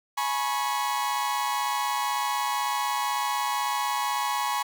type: tone cluster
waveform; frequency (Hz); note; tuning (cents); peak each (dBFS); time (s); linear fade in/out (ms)
40% pulse; 840 / 976 / 1098; G#5 / B5 / C#6; +19 / -21 / -17; -29; 0.17-4.63; 10
effects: none